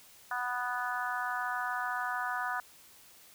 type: harmonic tone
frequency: 246.9 Hz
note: B3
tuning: in tune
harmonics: 3 / 4 / 5 / 6 / 7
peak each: -38 / -38 / -38 / -36 / -41 dBFS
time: 0.31-2.6 s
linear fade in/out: 2 ms
effects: white hiss -57 dBFS RMS until 3.34 s